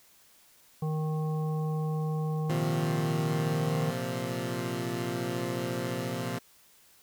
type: harmonic tone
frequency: 155.56 Hz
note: D#3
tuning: in tune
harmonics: 1 / 3 / 5 / 7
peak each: -28 / -38 / -42 / -45 dBFS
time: 0.82-3.91 s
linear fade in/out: 5 ms
type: chord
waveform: 15% pulse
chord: Bb suspended second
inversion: none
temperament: equal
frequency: 116.54 / 130.81 / 174.61 Hz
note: Bb2 / C3 / F3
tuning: 0 / 0 / 0 cents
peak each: -29 dBFS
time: 2.49-6.39 s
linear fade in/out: 10 ms
effects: white hiss -60 dBFS RMS until 7.02 s